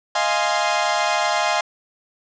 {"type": "chord", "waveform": "sawtooth", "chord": "F minor seventh", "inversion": "third", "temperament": "equal with one note detuned", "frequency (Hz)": [622.3, 694.8, 830.6, 1046.5], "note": ["Eb5", "F5", "Ab5", "C6"], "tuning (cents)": [0, -9, 0, 0], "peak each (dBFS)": [-21, -19, -19, -21], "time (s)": [0.15, 1.61], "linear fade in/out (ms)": 5, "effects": ["resampled to 16000 Hz", "7-bit"]}